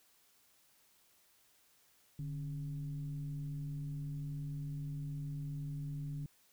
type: tone with frequency modulation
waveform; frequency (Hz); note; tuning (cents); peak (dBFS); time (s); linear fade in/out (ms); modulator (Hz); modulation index
sine; 146.83; D3; 0; -38; 2.19-6.26; 2; 127; 0.44
effects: white hiss -69 dBFS RMS until 6.52 s